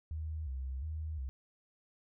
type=tone with vibrato; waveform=sine; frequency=71.8 Hz; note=D2; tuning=39 cents flat; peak=-36 dBFS; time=0.11-1.29 s; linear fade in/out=0 ms; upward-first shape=square; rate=1.4 Hz; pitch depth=150 cents each way; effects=none